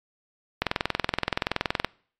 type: click train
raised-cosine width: 0.3 ms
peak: -6 dBFS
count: 27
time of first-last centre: 0.62-1.846 s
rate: 21.2 Hz
effects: noise-tail reverb RT60 0.5 s tail -24 dB re dry + MP3 64 kbps